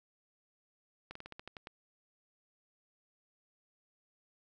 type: slowing click train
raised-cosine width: 0.3 ms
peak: -29 dBFS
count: 9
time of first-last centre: 1.11-1.671 s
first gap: 44 ms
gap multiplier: 1.13
effects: none